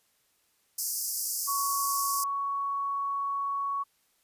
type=high-pass noise; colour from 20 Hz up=white; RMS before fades=-30 dBFS; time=0.78-2.24 s; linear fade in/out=5 ms; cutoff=4800 Hz; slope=96 dB/octave
type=tone; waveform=sine; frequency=1116 Hz; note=C#6; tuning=11 cents sharp; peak=-28 dBFS; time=1.47-3.84 s; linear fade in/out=20 ms
effects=white hiss -70 dBFS RMS until 4.23 s + resampled to 32000 Hz